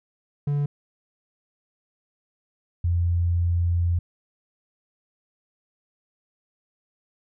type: tone pair in turn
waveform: triangle / sine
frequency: 144.3 / 86.35 Hz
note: D3 / F2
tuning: -30 / -19 cents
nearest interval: major sixth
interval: 889 cents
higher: first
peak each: -19 dBFS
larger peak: neither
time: 0.47-0.66 / 2.84-3.99 s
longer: second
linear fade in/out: 5 ms
effects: none